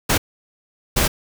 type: noise bursts at uneven times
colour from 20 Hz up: pink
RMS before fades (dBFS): -17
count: 2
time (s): 0.09-0.18 / 0.96-1.08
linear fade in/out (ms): 10
effects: none